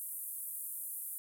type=band-pass noise; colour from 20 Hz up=pink; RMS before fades=-42 dBFS; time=0-1.18 s; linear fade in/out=0 ms; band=9500 to 15000 Hz; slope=48 dB/octave; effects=none